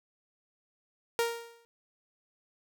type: tone with exponential decay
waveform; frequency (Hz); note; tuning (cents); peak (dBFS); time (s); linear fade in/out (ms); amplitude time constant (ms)
sawtooth; 466.2; A#4; 0; -20; 1.19-1.65; 0; 100
effects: none